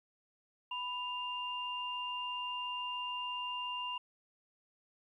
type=tone pair together; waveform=sine; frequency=990 / 2797 Hz; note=B5 / F7; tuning=+4 / +2 cents; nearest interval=octave + tritone; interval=1798 cents; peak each=-39 / -39 dBFS; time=0.71-3.98 s; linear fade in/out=5 ms; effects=12-bit